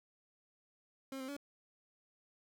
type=tone with pitch steps; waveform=30% pulse; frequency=268 / 261.7 / 284.2 Hz; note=C4 / C4 / C#4; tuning=+42 / 0 / +43 cents; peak=-39 dBFS; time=1.12-1.366 s; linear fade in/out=2 ms; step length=82 ms; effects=none